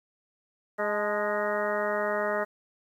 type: harmonic tone with a mistuned harmonic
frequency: 207.7 Hz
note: G#3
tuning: in tune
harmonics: 1 / 2 / 3 / 4 / 5 / 6 / 7 / 8 / 9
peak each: -39 / -33 / -29 / -37 / -38 / -35 / -37 / -41 / -35 dBFS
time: 0.78-2.45 s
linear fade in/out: 20 ms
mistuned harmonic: 4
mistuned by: +59 cents
effects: 10-bit